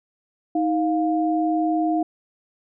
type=tone pair together; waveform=sine; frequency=315.5 / 704 Hz; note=D#4 / F5; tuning=+24 / +14 cents; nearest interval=octave + major second; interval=1390 cents; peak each=-20 / -23 dBFS; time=0.55-2.03 s; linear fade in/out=5 ms; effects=none